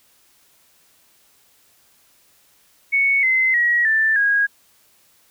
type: tone with pitch steps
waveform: sine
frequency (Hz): 2217 / 2057 / 1907.8 / 1769.8 / 1641.8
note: C#7 / C7 / A#6 / A6 / G#6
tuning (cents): 0 / -30 / +40 / +10 / -20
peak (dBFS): -14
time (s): 2.92-4.47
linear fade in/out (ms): 20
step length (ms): 310
effects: white hiss -57 dBFS RMS until 5.3 s